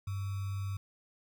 sine tone with sample-and-hold, 98 Hz, G2, in tune, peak -33 dBFS, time 0.07-0.77 s, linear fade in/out 5 ms, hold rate 1225 Hz, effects none

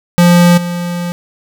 square tone with level steps, 174.61 Hz, F3, in tune, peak -5 / -17 dBFS, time 0.18-1.12 s, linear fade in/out 0 ms, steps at 0.57 s, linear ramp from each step 10 ms, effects none

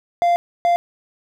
triangle tone bursts at uneven times, 694 Hz, F5, 11 cents flat, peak -11 dBFS, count 2, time 0.22-0.36 / 0.65-0.76 s, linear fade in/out 0 ms, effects none

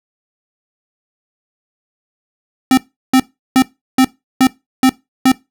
square tone bursts, 260.7 Hz, C4, 6 cents flat, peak -7 dBFS, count 7, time 2.71-5.318 s, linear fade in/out 2 ms, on 64 ms, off 360 ms, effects noise-tail reverb RT60 0.2 s tail -19 dB re dry

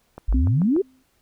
click train, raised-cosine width 1 ms, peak -22 dBFS, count 5, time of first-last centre 0.18-0.764 s, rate 6.85 Hz
sine exponential sweep, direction up, 42.2 to 420 Hz, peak -16 dBFS, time 0.28-0.82 s, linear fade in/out 10 ms
sine tone with exponential decay, 259.9 Hz, C4, 11 cents flat, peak -20 dBFS, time 0.34-1.03 s, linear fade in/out 5 ms, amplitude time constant 150 ms
effects pink hiss -65 dBFS RMS until 1.21 s

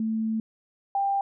sine tone pair in turn, 221.3 / 792.5 Hz, A3 / G5, +10 / +19 cents, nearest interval octave + minor seventh, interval 2209 cents, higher second, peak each -24 / -22 dBFS, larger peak second, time 0-0.4 / 0.95-1.21 s, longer first, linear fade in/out 2 ms, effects none

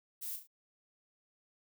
violet noise with echo, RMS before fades -41 dBFS, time 0.21-0.37 s, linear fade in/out 20 ms, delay 35 ms, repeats 3, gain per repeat -7 dB, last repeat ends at 0.475 s, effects none

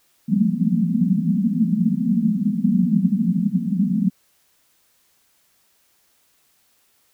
pink band-pass noise, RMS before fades -19 dBFS, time 0.28-4.1 s, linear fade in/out 20 ms, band 170 to 240 Hz, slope 96 dB/octave, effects white hiss -62 dBFS RMS until 7.13 s

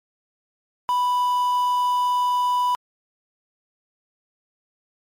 triangle tone with quantisation, 987.8 Hz, B5, in tune, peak -16 dBFS, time 0.89-2.75 s, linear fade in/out 0 ms, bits 6, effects MP3 64 kbps

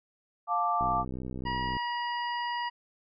sine chord, D minor, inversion first, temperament just, 704.8 / 881 / 1174.7 Hz, F5 / A5 / D6, +16 / +2 / 0 cents, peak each -30 / -31 / -28 dBFS, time 0.47-1.05 s, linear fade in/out 50 ms
click train, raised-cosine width 3 ms, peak -25 dBFS, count 62, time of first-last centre 0.81-1.768 s, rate 63.7 Hz
harmonic tone, 959 Hz, A#5, 49 cents sharp, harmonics 1 / 2 / 3 / 5, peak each -31 / -37 / -41 / -45 dBFS, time 1.45-2.7 s, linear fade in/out 20 ms
effects none

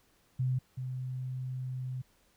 sine tone pair in turn, 128.5 / 128.5 Hz, C3 / C3, -31 / -31 cents, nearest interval unison, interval 0 cents, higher neither, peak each -27 / -34 dBFS, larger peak first, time 0.39-0.59 / 0.77-2.02 s, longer second, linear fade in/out 10 ms, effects pink hiss -68 dBFS RMS until 2.36 s

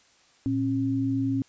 sine tone pair together, 114.2 / 270.9 Hz, A#2 / C#4, -35 / -40 cents, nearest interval octave + minor third, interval 1495 cents, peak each -29 / -24 dBFS, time 0.46-1.42 s, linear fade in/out 0 ms, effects white hiss -60 dBFS RMS until 1.48 s + resampled to 16000 Hz

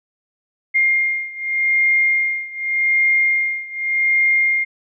sine beating tone pair, 2119 / 2119.85 Hz, C7 / C7, +21 / +22 cents, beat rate 0.85 Hz, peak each -17 / -19 dBFS, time 0.74-4.65 s, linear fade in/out 20 ms, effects none

